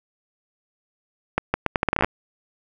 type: accelerating click train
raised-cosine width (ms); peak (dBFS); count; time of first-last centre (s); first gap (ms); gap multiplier
0.5; -4; 13; 1.38-2.045; 160; 0.77
effects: none